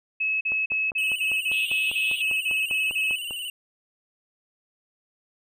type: tone bursts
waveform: sine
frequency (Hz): 2580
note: E7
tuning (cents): -38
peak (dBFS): -22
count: 12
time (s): 0.2-3.16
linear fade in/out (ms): 10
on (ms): 210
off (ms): 40
type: click train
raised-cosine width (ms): 1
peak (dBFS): -26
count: 15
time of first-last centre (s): 0.52-3.309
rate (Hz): 5.02
type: tone with vibrato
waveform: square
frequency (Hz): 2880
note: F#7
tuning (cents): -47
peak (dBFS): -31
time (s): 0.98-3.5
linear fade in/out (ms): 2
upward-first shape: square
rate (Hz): 17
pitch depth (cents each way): 58
type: band-pass noise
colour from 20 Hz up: white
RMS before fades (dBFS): -35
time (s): 1.52-2.22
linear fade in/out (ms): 2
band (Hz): 2600 to 3500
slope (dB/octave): 96
effects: none